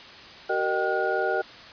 sine tone cluster, 380.1 / 464.1 / 615 / 773 / 1438 Hz, F#4 / A#4 / D#5 / G5 / F#6, +47 / -8 / -20 / -24 / -50 cents, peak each -29 dBFS, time 0.49-1.42 s, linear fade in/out 10 ms, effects white hiss -44 dBFS RMS until 1.72 s + resampled to 11025 Hz

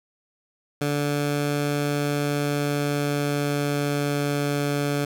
15% pulse tone with pitch glide, 145.2 to 143.95 Hz, D3 to D3, -19 to -34 cents, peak -16 dBFS, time 0.81-5.05 s, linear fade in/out 5 ms, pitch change -15 cents, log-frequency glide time 1.88-4.7 s, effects none

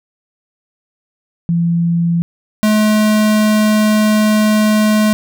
sine / square tone pair in turn, 169.7 / 213.8 Hz, F3 / A3, -49 / -49 cents, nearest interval major third, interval 400 cents, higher second, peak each -11 / -10 dBFS, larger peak second, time 1.49-2.22 / 2.63-5.13 s, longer second, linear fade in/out 0 ms, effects none

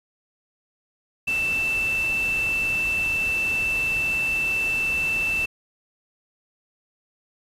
sine tone in noise, 2659 Hz, E7, 14 cents sharp, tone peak -21 dBFS, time 1.27-5.46 s, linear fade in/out 10 ms, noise pink, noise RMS -36 dBFS, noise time 1.27-5.46 s, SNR +12 dB, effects resampled to 32000 Hz

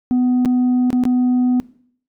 sine tone with dropouts, 249.6 Hz, B3, 19 cents sharp, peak -10 dBFS, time 0.11-1.6 s, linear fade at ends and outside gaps 0 ms, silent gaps 0.45-0.457 / 0.904-0.929 / 1.037-1.053 s, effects noise-tail reverb RT60 0.6 s tail -22 dB re dry + tanh soft clip ceiling -12 dBFS

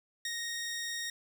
15% pulse tone with ADSR envelope, 1864.7 Hz, A#6, in tune, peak -27 dBFS, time 0.25-1.1 s, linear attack 3 ms, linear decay 45 ms, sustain -2 dB, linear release 3 ms, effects none

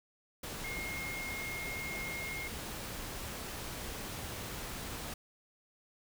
sine tone in noise, 2144 Hz, C7, 42 cents sharp, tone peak -39 dBFS, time 0.64-2.48 s, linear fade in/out 5 ms, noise pink, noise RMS -42 dBFS, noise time 0.43-5.14 s, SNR 0 dB, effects none

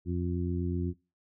harmonic tone, 88 Hz, F2, 14 cents sharp, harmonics 1 / 2 / 3 / 4, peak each -31 / -34 / -36 / -37 dBFS, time 0.05-0.94 s, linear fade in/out 50 ms, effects noise-tail reverb RT60 0.3 s tail -22 dB re dry

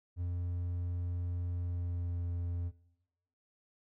triangle tone with pitch glide, 88 to 86.84 Hz, F2 to F2, +14 to -9 cents, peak -31 dBFS, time 0.16-2.72 s, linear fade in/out 50 ms, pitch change -23 cents, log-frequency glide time 1.51-2.29 s, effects noise-tail reverb RT60 0.8 s tail -17 dB re dry

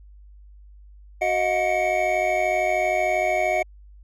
triangle tone cluster, 370.9 / 627 / 720 / 2198 / 2295 Hz, F#4 / D#5 / F#5 / C#7 / D7, +4 / +13 / -47 / -15 / -40 cents, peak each -29 / -21 / -22 / -27 / -29 dBFS, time 1.21-3.63 s, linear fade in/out 10 ms, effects added 50 Hz sine -44 dBFS peak until 4.03 s

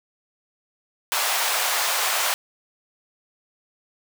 pink high-pass noise, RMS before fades -23 dBFS, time 1.12-2.34 s, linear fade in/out 0 ms, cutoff 680 Hz, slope 24 dB/octave, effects none

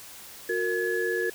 sine tone cluster, 363.8 / 460.8 / 1699 Hz, F#4 / A#4 / G#6, -29 / -20 / +39 cents, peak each -29 dBFS, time 0.49-1.3 s, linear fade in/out 5 ms, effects white hiss -45 dBFS RMS until 1.34 s

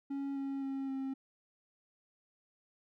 triangle tone with pitch steps, 277.2 / 274 / 270.9 / 267.8 Hz, C#4 / C#4 / C#4 / C4, 0 / -20 / -40 / +40 cents, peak -33 dBFS, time 0.1-1.14 s, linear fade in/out 10 ms, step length 260 ms, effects none

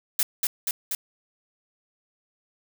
blue noise with echo, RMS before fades -22 dBFS, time 0.19-0.23 s, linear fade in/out 2 ms, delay 240 ms, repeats 3, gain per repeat -2 dB, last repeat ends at 0.95 s, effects none

